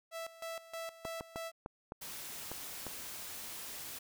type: tone with tremolo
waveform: sawtooth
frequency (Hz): 659.3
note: E5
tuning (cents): 0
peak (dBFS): -36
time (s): 0.11-1.52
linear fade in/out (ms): 50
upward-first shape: square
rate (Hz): 3.2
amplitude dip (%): 80
type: clicks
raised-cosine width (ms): 1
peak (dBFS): -27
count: 7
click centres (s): 1.052 / 1.209 / 1.359 / 1.661 / 1.921 / 2.516 / 2.867
type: noise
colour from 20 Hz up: white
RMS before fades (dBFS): -45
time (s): 2.01-3.99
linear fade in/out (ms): 10
effects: none